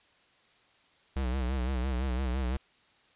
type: tone with vibrato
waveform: square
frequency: 64.1 Hz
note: C2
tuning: 35 cents flat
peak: -29 dBFS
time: 1.16-2.57 s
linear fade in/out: 5 ms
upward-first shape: sine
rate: 5.9 Hz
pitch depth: 96 cents each way
effects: white hiss -64 dBFS RMS until 3.15 s + resampled to 8000 Hz